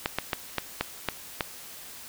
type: clicks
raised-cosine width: 0.3 ms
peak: -9 dBFS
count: 7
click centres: 0.059 / 0.186 / 0.332 / 0.583 / 0.81 / 1.087 / 1.408 s
effects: white hiss -44 dBFS RMS until 2.08 s